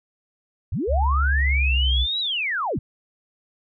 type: linear two-way sweep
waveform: sine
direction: up then down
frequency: 55 to 3951 to 55 Hz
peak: -22 dBFS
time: 0.72-2.79 s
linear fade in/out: 5 ms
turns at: 2.2 s
type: tone with pitch glide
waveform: sine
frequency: 69.3 to 64.66 Hz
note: C#2 to C2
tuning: 0 to -20 cents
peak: -18 dBFS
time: 0.87-2.07 s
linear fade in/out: 50 ms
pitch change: -120 cents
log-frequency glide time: 1.44-1.88 s
effects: none